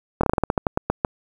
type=slowing click train; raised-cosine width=1 ms; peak=-4 dBFS; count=13; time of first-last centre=0.21-1.048 s; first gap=24 ms; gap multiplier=1.18; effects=7-bit